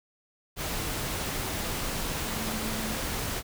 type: tone in noise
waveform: sine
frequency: 220 Hz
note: A3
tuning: in tune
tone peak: -36 dBFS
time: 2.23-2.98 s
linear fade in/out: 50 ms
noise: pink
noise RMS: -32 dBFS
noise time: 0.56-3.43 s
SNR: -7 dB
effects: none